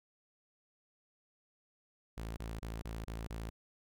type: tone bursts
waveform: sawtooth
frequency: 55.6 Hz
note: A1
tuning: 19 cents sharp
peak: -36 dBFS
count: 6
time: 2.17-3.5 s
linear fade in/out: 10 ms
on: 200 ms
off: 26 ms
effects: none